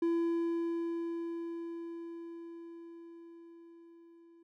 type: tone with level ramp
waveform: triangle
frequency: 336.3 Hz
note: E4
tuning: 35 cents sharp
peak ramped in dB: -25 to -55 dBFS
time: 0.02-4.43 s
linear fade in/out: 5 ms
effects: none